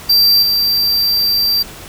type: tone with level steps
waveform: square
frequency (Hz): 4699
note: D8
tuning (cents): 0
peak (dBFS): -8 / -12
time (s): 0.09-1.63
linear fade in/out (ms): 10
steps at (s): 0.42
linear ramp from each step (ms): 10
effects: pink hiss -33 dBFS RMS until 1.88 s